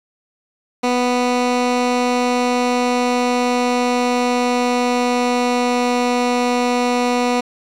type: tone with pitch glide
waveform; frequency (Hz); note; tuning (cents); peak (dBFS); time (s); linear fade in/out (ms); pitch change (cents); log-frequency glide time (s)
15% pulse; 246.9 to 245.3; B3 to B3; 0 to -12; -9; 0.83-7.41; 10; -12; 1.52-5.91
effects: low-pass 7000 Hz 12 dB/octave + 7-bit